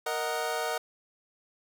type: chord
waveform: 25% pulse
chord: D# minor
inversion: second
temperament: equal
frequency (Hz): 466.2 / 622.3 / 740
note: A#4 / D#5 / F#5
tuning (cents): 0 / 0 / 0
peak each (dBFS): -30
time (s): 0.06-0.78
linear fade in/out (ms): 5
effects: none